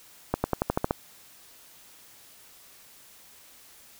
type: accelerating click train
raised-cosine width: 1 ms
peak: -9 dBFS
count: 8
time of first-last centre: 0.34-0.909 s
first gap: 100 ms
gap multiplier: 0.93
effects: white hiss -53 dBFS RMS until 3.99 s